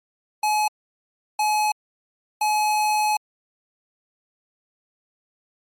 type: tone bursts at uneven times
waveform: square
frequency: 849 Hz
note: G#5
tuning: 38 cents sharp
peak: -19 dBFS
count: 3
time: 0.43-0.68 / 1.39-1.72 / 2.41-3.17 s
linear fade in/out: 5 ms
effects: MP3 64 kbps